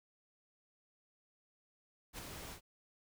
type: noise with ADSR envelope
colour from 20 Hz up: pink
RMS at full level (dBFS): -44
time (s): 2.13-2.61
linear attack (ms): 51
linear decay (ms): 12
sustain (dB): -4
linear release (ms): 88
effects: none